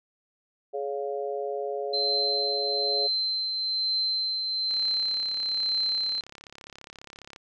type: harmonic tone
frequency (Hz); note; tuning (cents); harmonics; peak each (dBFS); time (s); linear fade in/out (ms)
140; C#3; +18; 3 / 4 / 5; -31 / -33 / -35; 0.73-3.08; 20
type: tone with tremolo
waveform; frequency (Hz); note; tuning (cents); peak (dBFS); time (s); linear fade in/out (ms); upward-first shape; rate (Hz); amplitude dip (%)
sine; 4100; C8; -36; -23; 1.93-6.21; 10; triangle; 1.1; 40
type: click train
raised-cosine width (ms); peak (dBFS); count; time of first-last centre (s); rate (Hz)
0.2; -26; 93; 4.71-7.361; 34.7
effects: none